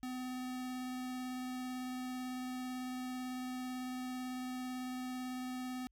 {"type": "tone with vibrato", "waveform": "square", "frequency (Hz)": 253.6, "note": "B3", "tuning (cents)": 46, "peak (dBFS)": -40, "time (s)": [0.03, 5.87], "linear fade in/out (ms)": 0, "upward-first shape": "sine", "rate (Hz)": 18, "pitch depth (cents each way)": 9, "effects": ["added 50 Hz sine -70 dBFS peak until 5.91 s"]}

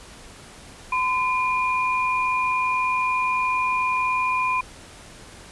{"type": "tone pair together", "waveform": "sine", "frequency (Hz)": [1017.1, 2419], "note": ["C6", "D#7"], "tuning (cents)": [-49, -49], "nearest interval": "octave + minor third", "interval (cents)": 1500, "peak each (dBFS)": [-21, -25], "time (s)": [0.92, 4.61], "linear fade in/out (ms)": 5, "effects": ["pink hiss -44 dBFS RMS until 5.51 s", "resampled to 24000 Hz"]}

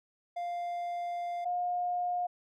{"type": "tone pair in turn", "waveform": ["triangle", "sine"], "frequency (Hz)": [698.5, 712.8], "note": ["F5", "F5"], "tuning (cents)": [0, 35], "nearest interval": "unison", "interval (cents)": 35, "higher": "second", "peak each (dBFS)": [-31, -29], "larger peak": "second", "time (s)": [[0.36, 1.45], [1.45, 2.27]], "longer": "first", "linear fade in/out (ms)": 10, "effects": []}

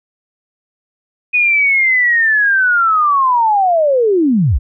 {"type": "linear sweep", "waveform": "sine", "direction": "down", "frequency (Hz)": [2489, 43.65], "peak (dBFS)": -9, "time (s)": [1.33, 4.59], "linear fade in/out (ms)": 20, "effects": []}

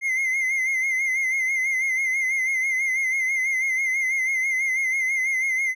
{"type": "tone with vibrato", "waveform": "triangle", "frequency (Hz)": 2093, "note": "C7", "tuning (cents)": 0, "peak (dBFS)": -19, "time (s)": [0.01, 5.75], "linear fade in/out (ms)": 50, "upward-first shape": "sine", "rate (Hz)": 6.1, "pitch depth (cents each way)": 56, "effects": []}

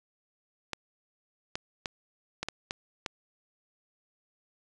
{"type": "clicks", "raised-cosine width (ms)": 0.2, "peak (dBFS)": -15, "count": 7, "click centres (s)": [0.733, 1.555, 1.858, 2.43, 2.486, 2.709, 3.062], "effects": ["resampled to 22050 Hz"]}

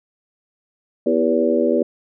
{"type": "harmonic tone with a mistuned harmonic", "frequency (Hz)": 81.7, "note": "E2", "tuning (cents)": -15, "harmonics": [3, 4, 5, 6, 7], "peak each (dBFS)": [-21, -21, -21, -21, -21], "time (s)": [1.06, 1.83], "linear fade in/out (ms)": 5, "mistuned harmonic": 5, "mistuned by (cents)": -40, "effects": []}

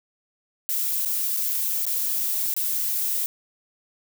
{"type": "noise with dropouts", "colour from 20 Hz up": "violet", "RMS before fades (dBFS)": -25, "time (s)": [0.69, 3.26], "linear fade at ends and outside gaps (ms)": 0, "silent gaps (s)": [[1.05, 1.058], [1.366, 1.371], [1.853, 1.866], [2.54, 2.565]], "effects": []}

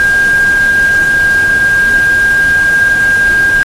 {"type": "tone in noise", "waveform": "sine", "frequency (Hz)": 1610, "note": "G6", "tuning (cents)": 46, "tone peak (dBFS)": -6, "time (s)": [0, 3.63], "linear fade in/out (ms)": 0, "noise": "pink", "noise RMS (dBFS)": -24, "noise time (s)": [0, 3.63], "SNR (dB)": 15, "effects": ["AAC 32 kbps"]}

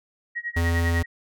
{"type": "tone with tremolo", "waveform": "sine", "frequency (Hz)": 1896, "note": "A#6", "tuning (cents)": 29, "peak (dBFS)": -25, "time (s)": [0.35, 1.06], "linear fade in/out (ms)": 20, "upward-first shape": "sine", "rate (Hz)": 10, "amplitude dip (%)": 95}
{"type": "tone", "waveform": "square", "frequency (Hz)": 84.5, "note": "E2", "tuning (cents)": 43, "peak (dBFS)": -21, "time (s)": [0.56, 1.03], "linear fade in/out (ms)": 10}
{"effects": []}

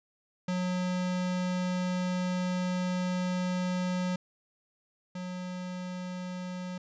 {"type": "tone pair in turn", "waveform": "square", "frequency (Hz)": [181.6, 181.6], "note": ["F#3", "F#3"], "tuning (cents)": [-32, -32], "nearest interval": "unison", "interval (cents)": 0, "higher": "neither", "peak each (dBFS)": [-29, -36], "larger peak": "first", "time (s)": [[0.48, 4.16], [5.15, 6.78]], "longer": "first", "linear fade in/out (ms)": 5, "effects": ["resampled to 16000 Hz"]}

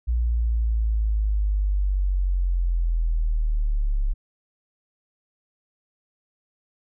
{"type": "linear sweep", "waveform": "sine", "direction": "down", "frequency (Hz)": [59.4, 34.27], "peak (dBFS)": -19, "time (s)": [0.07, 4.14], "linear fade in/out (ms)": 20, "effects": []}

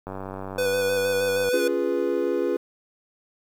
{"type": "click train", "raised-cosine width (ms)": 1, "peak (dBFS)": -20, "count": 137, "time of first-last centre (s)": [0.07, 1.488], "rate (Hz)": 95.9}
{"type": "tone with vibrato", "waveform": "square", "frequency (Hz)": 495.7, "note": "B4", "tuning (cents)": 6, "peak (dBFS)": -22, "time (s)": [0.58, 1.68], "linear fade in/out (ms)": 5, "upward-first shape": "square", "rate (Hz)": 6.4, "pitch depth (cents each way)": 18}
{"type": "chord", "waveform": "triangle", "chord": "C# dominant seventh", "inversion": "none", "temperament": "equal", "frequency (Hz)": [277.2, 349.2, 415.3, 493.9], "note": ["C#4", "E#4", "G#4", "B4"], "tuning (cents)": [0, 0, 0, 0], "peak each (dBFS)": [-28, -24, -25, -25], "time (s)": [1.53, 2.57], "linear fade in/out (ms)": 5}
{"effects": ["9-bit"]}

